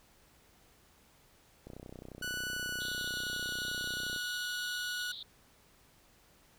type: click train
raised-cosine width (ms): 2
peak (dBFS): -33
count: 79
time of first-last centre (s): 1.67-4.162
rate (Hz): 31.3
type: tone with pitch glide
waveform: sawtooth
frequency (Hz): 1480 to 1464.7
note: F#6 to F#6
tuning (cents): 0 to -18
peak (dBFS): -32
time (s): 2.22-5.12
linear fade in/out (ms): 5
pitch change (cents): -18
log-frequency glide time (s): 2.5-3.2
type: band-pass noise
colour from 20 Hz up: pink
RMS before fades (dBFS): -45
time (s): 2.8-5.23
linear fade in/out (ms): 5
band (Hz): 3500 to 4100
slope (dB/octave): 96
effects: pink hiss -64 dBFS RMS until 6.58 s